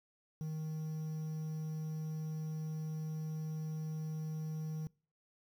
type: tone with quantisation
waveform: triangle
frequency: 156.4 Hz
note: D#3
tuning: 9 cents sharp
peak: -35 dBFS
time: 0.41-4.87 s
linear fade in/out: 0 ms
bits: 10
effects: noise-tail reverb RT60 0.4 s tail -24 dB re dry